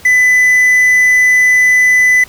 triangle tone with quantisation, 2000 Hz, B6, 21 cents sharp, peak -4 dBFS, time 0.05-2.24 s, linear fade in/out 5 ms, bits 5, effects pink hiss -38 dBFS RMS until 2.28 s

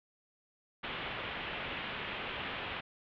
white low-pass noise, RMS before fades -40 dBFS, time 0.83-2.81 s, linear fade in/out 10 ms, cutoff 3300 Hz, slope 48 dB/octave, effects none

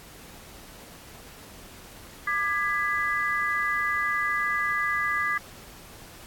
sine chord, G# diminished, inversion second, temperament just, 1196.1 / 1661.2 / 1993.5 Hz, D6 / G#6 / B6, +31 / 0 / +16 cents, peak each -28 dBFS, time 2.27-5.38 s, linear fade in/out 5 ms, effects pink hiss -47 dBFS RMS until 6.26 s + AAC 64 kbps

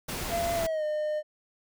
pink noise, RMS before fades -34 dBFS, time 0.08-0.67 s, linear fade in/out 10 ms
triangle tone with pitch glide, 682 to 607.6 Hz, F5 to D#5, -41 to -41 cents, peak -25 dBFS, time 0.29-1.23 s, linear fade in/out 50 ms, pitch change -200 cents, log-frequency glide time 0.55-0.84 s
effects none

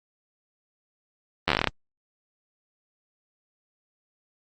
slowing click train, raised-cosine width 0.3 ms, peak -4 dBFS, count 11, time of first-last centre 1.48-1.673 s, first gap 11 ms, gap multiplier 1.12, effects Opus 32 kbps

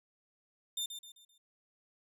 sawtooth tone with echo, 3603 Hz, A7, 40 cents sharp, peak -31 dBFS, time 0.77-0.86 s, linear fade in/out 5 ms, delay 130 ms, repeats 4, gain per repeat -8 dB, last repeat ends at 1.38 s, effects none

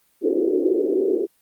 white band-pass noise, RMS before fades -20 dBFS, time 0.21-1.27 s, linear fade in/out 50 ms, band 320 to 420 Hz, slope 48 dB/octave, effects white hiss -63 dBFS RMS until 1.41 s + Opus 32 kbps

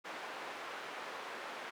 white band-pass noise, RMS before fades -45 dBFS, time 0.04-1.71 s, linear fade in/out 20 ms, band 380 to 1700 Hz, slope 12 dB/octave, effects none

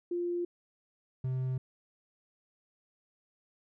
sine / triangle tone pair in turn, 349.2 / 129.34 Hz, F4 / C3, 0 / -20 cents, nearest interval octave + perfect fourth, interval 1720 cents, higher first, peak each -30 / -28 dBFS, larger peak second, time 0.11-0.45 / 1.24-1.58 s, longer neither, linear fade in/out 5 ms, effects none

